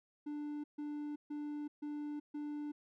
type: tone bursts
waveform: triangle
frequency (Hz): 295.4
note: D4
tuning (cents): +10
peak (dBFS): -37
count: 5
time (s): 0.26-2.72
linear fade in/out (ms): 10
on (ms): 380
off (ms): 140
effects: none